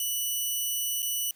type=tone with dropouts; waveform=5% pulse; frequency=2960 Hz; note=F#7; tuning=in tune; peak=-19 dBFS; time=0-1.31 s; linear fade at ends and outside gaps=2 ms; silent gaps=1.022-1.027 s; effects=white hiss -61 dBFS RMS until 1.35 s